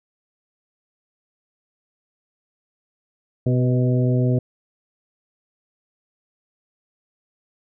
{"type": "harmonic tone with a mistuned harmonic", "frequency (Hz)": 125.9, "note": "B2", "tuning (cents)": 34, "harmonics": [1, 2, 3, 4, 5], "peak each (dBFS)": [-17, -23, -27, -29, -31], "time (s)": [3.46, 4.39], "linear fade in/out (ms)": 5, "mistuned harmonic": 4, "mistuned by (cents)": -29, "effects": []}